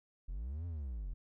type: linear two-way sweep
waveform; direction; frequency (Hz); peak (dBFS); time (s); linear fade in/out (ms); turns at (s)
triangle; up then down; 38.61 to 88.4 to 38.61; -36; 0.28-1.14; 10; 0.66
effects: none